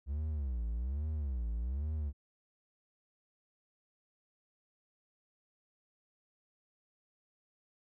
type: tone with vibrato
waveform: triangle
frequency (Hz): 66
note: C2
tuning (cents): +16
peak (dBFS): -31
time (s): 0.06-2.13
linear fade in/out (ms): 50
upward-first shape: sine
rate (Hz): 1.2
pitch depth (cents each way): 290
effects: none